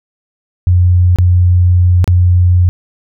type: tone with dropouts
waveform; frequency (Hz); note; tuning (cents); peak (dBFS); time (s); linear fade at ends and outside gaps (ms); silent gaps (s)
sine; 89.4; F2; +41; -5; 0.67-2.69; 0; 1.16-1.186 / 2.043-2.077
effects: none